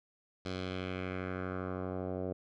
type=tone with low-pass filter sweep; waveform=10% pulse; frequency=92.5 Hz; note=F#2; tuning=in tune; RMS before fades=-38 dBFS; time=0.45-2.33 s; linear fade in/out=5 ms; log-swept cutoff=4600 to 580 Hz; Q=1.9; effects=none